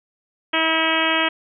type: harmonic tone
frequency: 322.2 Hz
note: E4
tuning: 39 cents flat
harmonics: 1 / 2 / 3 / 4 / 5 / 6 / 7 / 8 / 9 / 10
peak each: -26 / -26 / -26 / -26 / -26 / -26 / -26 / -26 / -26 / -26 dBFS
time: 0.53-1.29 s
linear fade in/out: 10 ms
effects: none